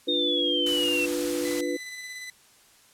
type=chord; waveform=sine; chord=B diminished; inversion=first; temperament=equal; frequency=293.7 / 349.2 / 493.9 Hz; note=D4 / F4 / B4; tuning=0 / 0 / 0 cents; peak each=-30 dBFS; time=0.07-1.77 s; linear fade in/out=10 ms
type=exponential sweep; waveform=sine; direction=down; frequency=3708 to 2672 Hz; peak=-24 dBFS; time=0.08-1.06 s; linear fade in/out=10 ms
type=noise; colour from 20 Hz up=white; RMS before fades=-34 dBFS; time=0.66-1.61 s; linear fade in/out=5 ms
type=tone with tremolo; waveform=sawtooth; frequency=2004 Hz; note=B6; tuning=25 cents sharp; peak=-32 dBFS; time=1.45-2.3 s; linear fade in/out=2 ms; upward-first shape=square; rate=17 Hz; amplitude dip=25%
effects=white hiss -57 dBFS RMS until 2.93 s + low-pass 11000 Hz 12 dB/octave